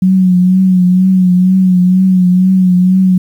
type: tone with vibrato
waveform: sine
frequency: 184.3 Hz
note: F#3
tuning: 7 cents flat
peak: -5 dBFS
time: 0.02-3.18 s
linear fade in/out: 5 ms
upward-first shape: triangle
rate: 2.1 Hz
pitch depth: 51 cents each way
effects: 7-bit